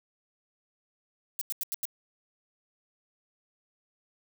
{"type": "noise bursts", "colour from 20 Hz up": "violet", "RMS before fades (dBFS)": -32, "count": 5, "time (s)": [1.39, 1.853], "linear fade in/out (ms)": 0, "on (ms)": 23, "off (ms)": 87, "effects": []}